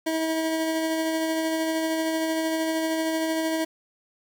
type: tone with tremolo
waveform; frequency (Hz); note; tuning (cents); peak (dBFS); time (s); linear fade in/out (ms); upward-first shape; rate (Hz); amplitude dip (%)
25% pulse; 321.2; E4; -45; -19; 0.06-3.65; 10; sine; 13; 25
effects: 9-bit